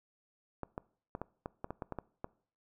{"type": "clicks", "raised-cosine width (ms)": 1, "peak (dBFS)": -24, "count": 11, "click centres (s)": [0.633, 0.779, 1.151, 1.216, 1.459, 1.644, 1.706, 1.822, 1.923, 1.987, 2.244], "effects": ["noise-tail reverb RT60 0.5 s tail -22 dB re dry"]}